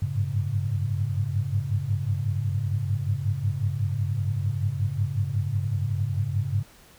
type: tone cluster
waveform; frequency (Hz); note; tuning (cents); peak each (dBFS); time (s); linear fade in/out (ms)
sine; 96 / 101.2 / 107 / 138.2; G2 / G#2 / A2 / C#3; -36 / -44 / -48 / -5; -29; 0.02-6.63; 5
effects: pink hiss -53 dBFS RMS until 6.98 s